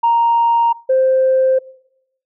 sine tone pair in turn, 932.3 / 523.2 Hz, A#5 / C5, 0 / 0 cents, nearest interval minor seventh, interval 1000 cents, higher first, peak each -9 dBFS, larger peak neither, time 0.03-0.73 / 0.89-1.59 s, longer neither, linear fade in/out 10 ms, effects noise-tail reverb RT60 0.9 s tail -24 dB re dry + tanh soft clip ceiling -6 dBFS

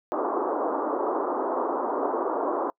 pink band-pass noise, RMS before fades -27 dBFS, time 0.12-2.7 s, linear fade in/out 0 ms, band 290 to 1200 Hz, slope 48 dB/octave, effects noise-tail reverb RT60 0.1 s tail -26 dB re dry

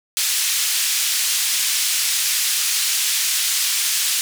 white band-pass noise, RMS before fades -20 dBFS, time 0.17-4.21 s, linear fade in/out 0 ms, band 2400 to 9600 Hz, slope 12 dB/octave, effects none

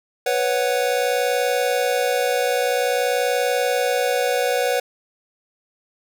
square chord, B suspended second, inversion none, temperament equal, 493.9 / 554.4 / 740 Hz, B4 / C#5 / F#5, 0 / 0 / 0 cents, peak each -22 / -24 / -25 dBFS, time 0.26-4.8 s, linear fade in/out 5 ms, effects none

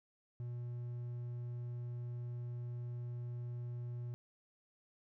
triangle tone, 120.8 Hz, B2, 38 cents flat, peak -38 dBFS, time 0.4-4.14 s, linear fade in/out 0 ms, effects none

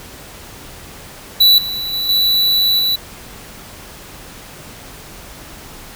square tone with level steps, 3951 Hz, B7, in tune, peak -7 / -21 / -18 / -12 / -14 dBFS, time 1.4-2.96 s, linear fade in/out 10 ms, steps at 1.58 / 1.93 / 2.09 / 2.79 s, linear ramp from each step 2 ms, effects pink hiss -36 dBFS RMS until 5.95 s

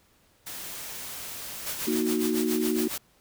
white noise, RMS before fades -38 dBFS, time 0.46-1.95 s, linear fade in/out 10 ms
white noise with tremolo, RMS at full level -32 dBFS, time 1.66-2.98 s, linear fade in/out 5 ms, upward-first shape sine, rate 7.2 Hz, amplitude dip 70%
sine chord, D# minor, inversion second, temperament equal, 233.1 / 311.1 / 370 Hz, A#3 / D#4 / F#4, 0 / 0 / 0 cents, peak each -28 dBFS, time 1.87-2.88 s, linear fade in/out 5 ms
effects pink hiss -63 dBFS RMS until 3.2 s

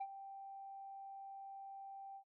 sine tone with ADSR envelope, 784 Hz, G5, in tune, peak -36 dBFS, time 0-2.24 s, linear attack 12 ms, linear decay 53 ms, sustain -12 dB, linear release 82 ms, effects noise-tail reverb RT60 0.1 s tail -18 dB re dry + tanh soft clip ceiling -38 dBFS

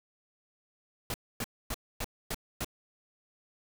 pink noise bursts, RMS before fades -34 dBFS, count 6, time 1.1-2.646 s, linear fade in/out 2 ms, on 41 ms, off 260 ms, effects none

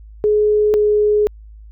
sine tone pair in turn, 421.6 / 419.5 Hz, G#4 / G#4, +26 / +17 cents, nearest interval unison, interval 9 cents, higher first, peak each -11 dBFS, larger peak neither, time 0.24-0.74 / 0.74-1.27 s, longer second, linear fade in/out 0 ms, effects added 53 Hz sine -36 dBFS peak until 1.71 s

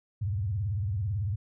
sine tone with vibrato, 99.4 Hz, G2, 25 cents sharp, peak -27 dBFS, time 0.21-1.36 s, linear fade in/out 10 ms, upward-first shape sine, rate 18 Hz, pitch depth 240 cents each way, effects none

